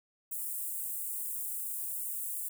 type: high-pass noise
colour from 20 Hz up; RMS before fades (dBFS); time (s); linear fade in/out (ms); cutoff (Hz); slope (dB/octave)
white; -37; 0.31-2.49; 10; 8100; 48
effects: none

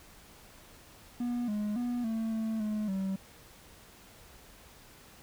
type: tone with pitch steps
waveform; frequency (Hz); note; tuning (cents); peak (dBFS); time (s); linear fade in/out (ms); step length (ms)
triangle; 242 / 209.2 / 243.1 / 223.8 / 221.7 / 212.8 / 192; B3 / G#3 / B3 / A3 / A3 / G#3 / G3; -35 / +13 / -27 / +30 / +13 / +42 / -36; -28; 1.2-3.16; 5; 280
effects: pink hiss -55 dBFS RMS until 5.22 s

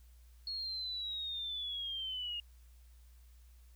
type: linear sweep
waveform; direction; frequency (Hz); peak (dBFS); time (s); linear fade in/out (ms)
sine; down; 4332 to 2834; -37; 0.47-2.4; 2
effects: added 60 Hz sine -56 dBFS peak until 3.75 s + white hiss -71 dBFS RMS until 3.75 s

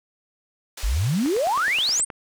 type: band-pass noise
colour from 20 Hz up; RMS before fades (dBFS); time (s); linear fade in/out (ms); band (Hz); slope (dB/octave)
white; -37; 0.77-2.01; 5; 360 to 7600; 12
type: exponential sweep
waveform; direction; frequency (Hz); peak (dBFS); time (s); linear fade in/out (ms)
sine; up; 43.2 to 9200; -19; 0.83-2.05; 10
type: click train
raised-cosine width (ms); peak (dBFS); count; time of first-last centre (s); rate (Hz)
0.5; -19; 9; 1.26-2.102; 9.5
effects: none

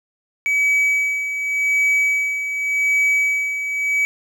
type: tone with tremolo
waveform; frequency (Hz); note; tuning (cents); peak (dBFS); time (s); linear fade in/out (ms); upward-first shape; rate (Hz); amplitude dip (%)
triangle; 2280; C#7; +48; -12; 0.46-4.05; 0; sine; 0.87; 60
effects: none

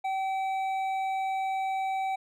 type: tone with hard clipping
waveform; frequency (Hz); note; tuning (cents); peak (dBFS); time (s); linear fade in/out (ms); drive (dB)
sine; 768; G5; -36; -29; 0.04-2.16; 10; 7
effects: none

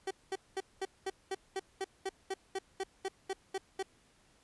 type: tone bursts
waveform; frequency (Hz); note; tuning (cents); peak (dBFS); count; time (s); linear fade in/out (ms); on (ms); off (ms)
30% pulse; 384.2; G4; -35; -31; 16; 0.07-3.828; 5; 38; 210
effects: pink hiss -67 dBFS RMS until 4.43 s + resampled to 24000 Hz

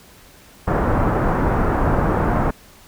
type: low-pass noise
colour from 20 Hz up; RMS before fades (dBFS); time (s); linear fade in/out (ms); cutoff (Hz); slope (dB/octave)
pink; -18; 0.67-2.51; 10; 1400; 24
effects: pink hiss -47 dBFS RMS until 2.87 s

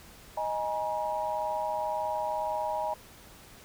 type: chord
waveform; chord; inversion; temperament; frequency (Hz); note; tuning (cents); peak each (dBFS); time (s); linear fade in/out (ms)
sine; D# suspended fourth; none; equal with one note detuned; 622.3 / 830.6 / 952.5; D#5 / G#5 / A#5; 0 / 0 / +37; -33; 0.37-2.94; 5
effects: pink hiss -52 dBFS RMS until 3.64 s

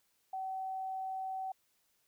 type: tone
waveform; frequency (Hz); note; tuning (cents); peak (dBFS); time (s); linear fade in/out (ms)
sine; 761; F#5; +48; -36; 0.33-1.52; 5
effects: white hiss -75 dBFS RMS until 2.07 s

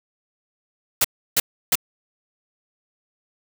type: noise bursts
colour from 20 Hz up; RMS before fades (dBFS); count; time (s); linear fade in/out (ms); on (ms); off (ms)
white; -17; 3; 1.01-1.755; 5; 35; 320
effects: none

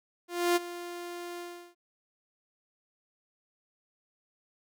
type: tone with ADSR envelope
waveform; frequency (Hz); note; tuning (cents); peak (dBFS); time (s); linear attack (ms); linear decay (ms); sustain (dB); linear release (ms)
sawtooth; 349.2; F4; 0; -18; 0.28-1.75; 280; 24; -16; 360
effects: none

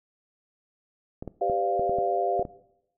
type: clicks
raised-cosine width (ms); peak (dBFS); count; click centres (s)
2; -21; 8; 1.225 / 1.277 / 1.498 / 1.795 / 1.895 / 1.986 / 2.395 / 2.452
type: chord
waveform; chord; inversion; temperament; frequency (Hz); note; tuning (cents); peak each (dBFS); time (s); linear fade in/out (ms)
sine; G dominant seventh; none; equal with one note detuned; 392 / 504.6 / 587.3 / 698.5; G4 / B4 / D5 / F5; 0 / +37 / 0 / 0; -29 / -31 / -31 / -25; 1.41-2.43; 5
effects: noise-tail reverb RT60 0.8 s tail -18 dB re dry

